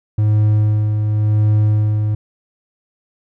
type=tone with tremolo; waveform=triangle; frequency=106.3 Hz; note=G#2; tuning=41 cents sharp; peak=-8 dBFS; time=0.18-2.15 s; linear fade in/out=5 ms; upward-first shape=sine; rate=0.92 Hz; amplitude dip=40%; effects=none